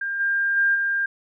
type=tone with level steps; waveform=sine; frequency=1600 Hz; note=G6; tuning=35 cents sharp; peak=-24 / -19 / -16 / -20 dBFS; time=0.01-1.06 s; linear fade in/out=5 ms; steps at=0.19 / 0.56 / 0.74 s; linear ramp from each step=20 ms; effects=none